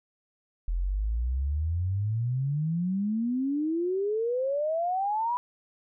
sine exponential sweep, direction up, 41.2 to 991 Hz, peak -25 dBFS, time 0.68-5.37 s, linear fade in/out 0 ms, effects none

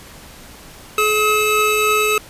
square tone cluster, 426.4 / 1276 / 2613 Hz, G#4 / D#6 / E7, +46 / +43 / -16 cents, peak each -19 dBFS, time 0.98-2.18 s, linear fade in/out 2 ms, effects pink hiss -40 dBFS RMS until 2.29 s + resampled to 32000 Hz

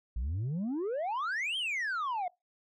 sine exponential two-way sweep, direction up then down, 52.7 to 3248 to 691 Hz, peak -28 dBFS, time 0.16-2.28 s, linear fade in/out 5 ms, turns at 1.57 s, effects noise-tail reverb RT60 0.2 s tail -25 dB re dry + tanh soft clip ceiling -30 dBFS

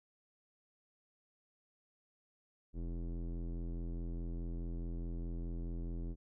square tone with low-pass filter, 42.38 Hz, E1, 49 cents sharp, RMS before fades -40 dBFS, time 2.73-6.16 s, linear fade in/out 50 ms, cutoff 320 Hz, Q 1.7, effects none

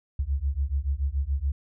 sine beating tone pair, 66 / 73 Hz, C2 / D2, +16 / -10 cents, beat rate 7 Hz, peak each -27 dBFS, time 0.19-1.52 s, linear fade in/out 5 ms, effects none

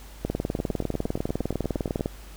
two click trains, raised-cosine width 2 ms, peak -12 / -20 dBFS, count 37 / 13, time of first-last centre 0.25-2.059 / 0.59-1.995 s, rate 19.9 / 8.54 Hz, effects added 50 Hz sine -42 dBFS peak until 2.36 s + pink hiss -49 dBFS RMS until 2.36 s

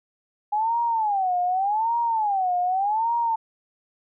sine tone with vibrato, 820 Hz, G#5, 22 cents flat, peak -20 dBFS, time 0.52-3.36 s, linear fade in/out 10 ms, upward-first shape sine, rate 0.85 Hz, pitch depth 240 cents each way, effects none

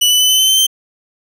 sawtooth tone with pitch steps, 2960 / 2986 / 3012 / 3038 / 3064 / 3091 / 3118 Hz, F#7 / F#7 / F#7 / F#7 / G7 / G7 / G7, 0 / +15 / +30 / +45 / -40 / -25 / -10 cents, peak -6 dBFS, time 0.01-0.668 s, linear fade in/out 10 ms, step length 94 ms, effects none

